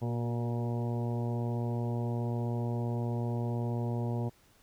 harmonic tone with a mistuned harmonic, 118.6 Hz, A#2, 30 cents sharp, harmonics 1 / 2 / 3 / 4 / 5 / 6 / 7 / 8, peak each -31 / -37 / -41 / -43 / -45 / -47 / -48 / -49 dBFS, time 0.01-4.3 s, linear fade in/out 20 ms, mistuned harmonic 3, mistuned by +27 cents, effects pink hiss -64 dBFS RMS until 4.62 s

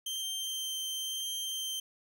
sawtooth tone with vibrato, 3136 Hz, G7, in tune, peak -31 dBFS, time 0.06-1.8 s, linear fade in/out 5 ms, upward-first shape sine, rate 0.97 Hz, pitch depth 8 cents each way, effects none

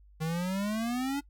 square exponential sweep, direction up, 155.56 to 288.8 Hz, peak -30 dBFS, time 0.2-1.21 s, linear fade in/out 20 ms, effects noise-tail reverb RT60 0.1 s tail -22 dB re dry + added 50 Hz sine -54 dBFS peak until 1.29 s

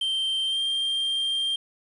triangle tone with pitch glide, 3136 to 3183 Hz, G7 to G7, 0 to +26 cents, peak -22 dBFS, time 0.01-1.56 s, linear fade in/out 5 ms, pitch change +26 cents, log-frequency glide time 0.45-0.59 s, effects resampled to 24000 Hz + 9-bit

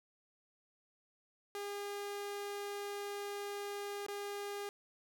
sawtooth tone with dropouts, 405.7 Hz, G#4, 41 cents flat, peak -36 dBFS, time 1.55-4.69 s, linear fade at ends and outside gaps 1 ms, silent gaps 4.065-4.084 s, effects none

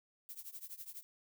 violet noise with tremolo, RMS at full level -45 dBFS, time 0.29-1.03 s, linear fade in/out 0 ms, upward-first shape triangle, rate 12 Hz, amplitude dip 95%, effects none

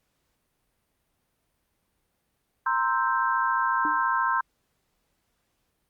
sine chord, C dominant seventh, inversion third, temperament equal, 932.3 / 1046.5 / 1318.5 / 1568 Hz, Bb5 / C6 / E6 / G6, 0 / 0 / 0 / 0 cents, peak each -28 / -25 / -30 / -28 dBFS, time 2.66-4.41 s, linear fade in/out 5 ms
sine tone with exponential decay, 301.7 Hz, D4, 47 cents sharp, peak -29 dBFS, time 3.85-4.07 s, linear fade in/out 1 ms, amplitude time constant 46 ms
effects pink hiss -74 dBFS RMS until 5.89 s + Opus 48 kbps

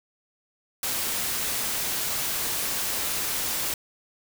white noise, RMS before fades -28 dBFS, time 0.83-3.74 s, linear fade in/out 2 ms, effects none

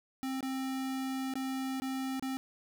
square tone with dropouts, 264.2 Hz, C4, 17 cents sharp, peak -34 dBFS, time 0.23-2.37 s, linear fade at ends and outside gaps 0 ms, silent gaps 0.407-0.428 / 1.338-1.355 / 1.8-1.82 / 2.196-2.225 s, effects none

